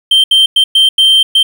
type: tone bursts at uneven times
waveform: triangle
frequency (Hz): 3136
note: G7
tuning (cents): 0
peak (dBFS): -3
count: 6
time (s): 0.11-0.24 / 0.31-0.46 / 0.56-0.64 / 0.75-0.89 / 0.98-1.23 / 1.35-1.43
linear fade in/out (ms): 5
effects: 7-bit